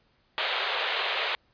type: band-pass noise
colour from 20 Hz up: white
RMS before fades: -29 dBFS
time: 0.38-1.35 s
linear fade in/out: 0 ms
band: 420 to 3900 Hz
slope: 48 dB/octave
effects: pink hiss -67 dBFS RMS until 1.53 s + resampled to 11025 Hz

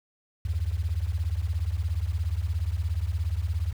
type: beating tone pair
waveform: sine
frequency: 73.7 / 90.7 Hz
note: D2 / F#2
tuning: +7 / -34 cents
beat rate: 17 Hz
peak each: -28 dBFS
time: 0.45-3.73 s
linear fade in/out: 5 ms
effects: 8-bit

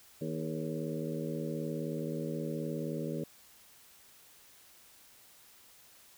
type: harmonic tone with a mistuned harmonic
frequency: 79 Hz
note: D#2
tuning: 27 cents sharp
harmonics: 2 / 3 / 4 / 5 / 6 / 7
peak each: -38 / -40 / -41 / -42 / -43 / -43 dBFS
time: 0.21-3.24 s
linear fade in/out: 5 ms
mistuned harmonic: 5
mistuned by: +65 cents
effects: white hiss -59 dBFS RMS until 6.17 s

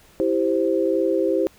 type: chord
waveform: sine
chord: C major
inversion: first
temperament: equal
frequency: 329.6 / 392 / 523.3 Hz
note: E4 / G4 / C5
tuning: 0 / 0 / 0 cents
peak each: -22 dBFS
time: 0.2-1.47 s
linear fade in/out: 0 ms
effects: pink hiss -53 dBFS RMS until 1.58 s

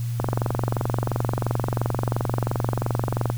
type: click train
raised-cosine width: 1 ms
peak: -9 dBFS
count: 72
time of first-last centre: 0.2-3.3 s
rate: 22.9 Hz
effects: added 118 Hz sine -24 dBFS peak until 3.37 s + white hiss -45 dBFS RMS until 3.37 s

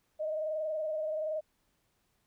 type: tone with frequency modulation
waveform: sine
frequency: 622.3 Hz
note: D#5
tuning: in tune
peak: -31 dBFS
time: 0.19-1.41 s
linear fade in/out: 20 ms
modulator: 21.2 Hz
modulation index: 0.77
effects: pink hiss -75 dBFS RMS until 2.26 s

